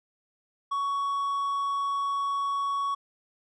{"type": "tone", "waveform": "triangle", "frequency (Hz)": 1118, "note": "C#6", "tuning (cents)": 14, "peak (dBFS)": -24, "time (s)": [0.71, 2.95], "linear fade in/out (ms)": 10, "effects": ["resampled to 24000 Hz"]}